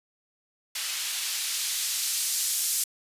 blue noise with band-pass filter sweep, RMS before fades -29 dBFS, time 0.75-2.84 s, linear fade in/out 5 ms, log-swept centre 2500 to 6900 Hz, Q 0.77, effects resampled to 32000 Hz

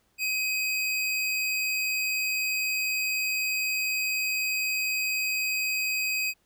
square tone pair together, 2524 / 4765 Hz, D#7 / D8, +24 / +24 cents, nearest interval major seventh, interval 1100 cents, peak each -27 / -35 dBFS, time 0.18-6.34 s, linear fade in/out 50 ms, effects pink hiss -69 dBFS RMS until 6.45 s

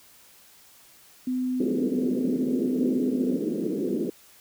sine tone, 254.1 Hz, B3, 49 cents sharp, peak -24 dBFS, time 1.27-3.37 s, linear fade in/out 5 ms
white band-pass noise, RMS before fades -28 dBFS, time 1.6-4.1 s, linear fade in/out 5 ms, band 180 to 440 Hz, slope 48 dB/octave
effects white hiss -54 dBFS RMS until 4.4 s

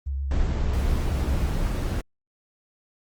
sine tone with vibrato, 68.5 Hz, C#2, 20 cents flat, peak -25 dBFS, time 0.06-1.51 s, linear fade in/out 10 ms, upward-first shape square, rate 7.7 Hz, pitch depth 28 cents each way
brown noise, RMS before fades -25 dBFS, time 0.31-2.01 s, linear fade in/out 2 ms
effects Opus 24 kbps

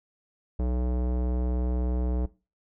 square tone with low-pass filter, 61.74 Hz, B1, in tune, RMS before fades -27 dBFS, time 0.59-2.26 s, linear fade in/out 5 ms, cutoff 560 Hz, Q 1.1, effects noise-tail reverb RT60 0.3 s tail -19 dB re dry

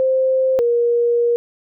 sine tone pair in turn, 523.3 / 474.4 Hz, C5 / A#4, 0 / +30 cents, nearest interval major second, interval 170 cents, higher first, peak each -13 dBFS, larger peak neither, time 0-0.59 / 0.59-1.36 s, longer second, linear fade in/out 0 ms, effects none

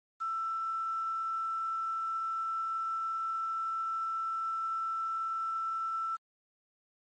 sine tone with quantisation, 1331 Hz, E6, 16 cents sharp, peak -31 dBFS, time 0.2-6.17 s, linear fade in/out 20 ms, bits 9, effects MP3 32 kbps

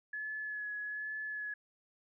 sine tone with vibrato, 1704 Hz, G#6, 44 cents sharp, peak -37 dBFS, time 0.13-1.54 s, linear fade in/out 5 ms, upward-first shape sine, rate 1.2 Hz, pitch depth 20 cents each way, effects none

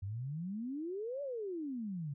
sine exponential two-way sweep, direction up then down, 92.5 to 583 to 135.5 Hz, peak -37 dBFS, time 0.02-2.14 s, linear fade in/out 10 ms, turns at 1.22 s, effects none

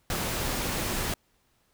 pink noise, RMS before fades -30 dBFS, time 0.1-1.14 s, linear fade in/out 2 ms, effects pink hiss -69 dBFS RMS until 1.73 s

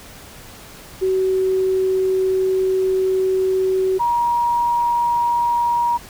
sine tone pair in turn, 377.3 / 950.7 Hz, F#4 / A#5, +34 / +34 cents, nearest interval octave + major third, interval 1600 cents, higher second, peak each -15 dBFS, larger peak neither, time 1.01-3.99 / 3.99-5.98 s, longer first, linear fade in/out 20 ms, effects pink hiss -40 dBFS RMS until 6.09 s

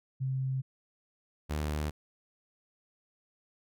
sine / sawtooth tone pair in turn, 132 / 75.35 Hz, C3 / D2, +16 / +45 cents, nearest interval minor seventh, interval 971 cents, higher first, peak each -29 / -27 dBFS, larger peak second, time 0.2-0.62 / 1.49-1.91 s, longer neither, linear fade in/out 20 ms, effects none

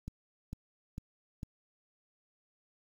click train, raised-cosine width 5 ms, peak -27 dBFS, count 4, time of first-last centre 0.08-1.431 s, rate 2.22 Hz, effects 9-bit

